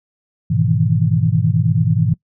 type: chord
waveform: sine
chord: E major seventh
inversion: first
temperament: equal with one note detuned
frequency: 103.83 / 122.83 / 155.56 / 164.81 Hz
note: G#2 / B2 / D#3 / E3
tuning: 0 / -9 / 0 / 0 cents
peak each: -18 dBFS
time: 0.5-2.14 s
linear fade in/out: 10 ms
effects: noise-tail reverb RT60 0.1 s tail -22 dB re dry